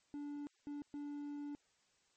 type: tone bursts at uneven times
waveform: triangle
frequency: 290 Hz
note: D4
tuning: 22 cents flat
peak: -40 dBFS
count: 3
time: 0.14-0.47 / 0.67-0.82 / 0.94-1.55 s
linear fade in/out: 0 ms
effects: white hiss -75 dBFS RMS until 2.16 s + MP3 32 kbps